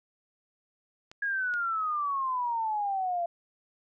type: clicks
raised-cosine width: 0.2 ms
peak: -29 dBFS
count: 2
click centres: 1.115 / 1.539 s
type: exponential sweep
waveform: sine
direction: down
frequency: 1661.2 to 678 Hz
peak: -27 dBFS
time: 1.22-3.26 s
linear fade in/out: 5 ms
effects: none